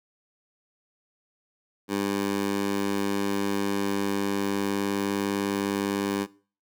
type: tone with high-pass filter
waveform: 15% pulse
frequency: 99.8 Hz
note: G2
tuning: 32 cents sharp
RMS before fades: -27 dBFS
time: 1.88-6.27 s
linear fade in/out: 50 ms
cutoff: 260 Hz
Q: 1.3
effects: noise-tail reverb RT60 0.4 s tail -20 dB re dry